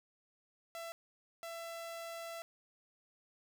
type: tone bursts at uneven times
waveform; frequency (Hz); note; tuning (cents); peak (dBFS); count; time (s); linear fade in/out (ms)
sawtooth; 669; E5; +25; -39; 2; 0.75-0.92 / 1.43-2.42; 0
effects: 11-bit